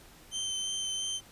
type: tone with vibrato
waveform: 25% pulse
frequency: 3100 Hz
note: G7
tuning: 20 cents flat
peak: -28 dBFS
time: 0.31-1.21 s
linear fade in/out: 50 ms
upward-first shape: sine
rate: 2.9 Hz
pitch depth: 11 cents each way
effects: pink hiss -55 dBFS RMS until 1.31 s + resampled to 32000 Hz